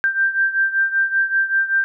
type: beating tone pair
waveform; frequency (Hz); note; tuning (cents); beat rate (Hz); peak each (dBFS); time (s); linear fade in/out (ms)
sine; 1574 / 1579.2; G6 / G6; +7 / +12; 5.2; -17 / -21; 0.04-1.84; 0
effects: none